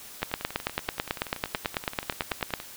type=two click trains; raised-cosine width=0.3 ms; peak=-9 / -20 dBFS; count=22 / 26; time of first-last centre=0.23-2.538 / 0.22-2.601 s; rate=9.1 / 10.5 Hz; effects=white hiss -45 dBFS RMS until 2.76 s